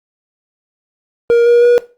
triangle tone with pitch steps, 470.7 / 476.4 / 482.3 Hz, A#4 / A#4 / B4, +17 / +38 / -41 cents, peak -4 dBFS, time 1.3-1.78 s, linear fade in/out 0 ms, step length 160 ms, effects noise-tail reverb RT60 0.3 s tail -17 dB re dry + Opus 32 kbps

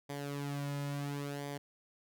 sawtooth tone with flanger, 142.5 Hz, C#3, 48 cents sharp, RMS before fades -39 dBFS, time 0.09-1.58 s, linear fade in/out 10 ms, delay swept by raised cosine 0.73 to 2.63 ms, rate 0.72 Hz, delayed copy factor -0.65, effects none

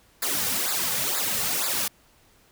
white noise with flanger, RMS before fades -26 dBFS, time 0.22-1.88 s, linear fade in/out 5 ms, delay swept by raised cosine 0.33 to 3.13 ms, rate 2.1 Hz, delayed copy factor -1, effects pink hiss -59 dBFS RMS until 2.51 s

